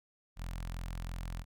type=tone with notch filter; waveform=sawtooth; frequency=43 Hz; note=F1; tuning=26 cents flat; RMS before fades=-40 dBFS; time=0.36-1.45 s; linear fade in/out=50 ms; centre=380 Hz; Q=0.65; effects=none